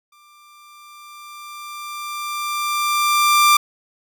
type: tone with exponential growth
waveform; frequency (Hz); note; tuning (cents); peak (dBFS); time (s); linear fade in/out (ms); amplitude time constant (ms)
sawtooth; 1185; D6; +15; -6; 0.12-3.57; 5; 750
effects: none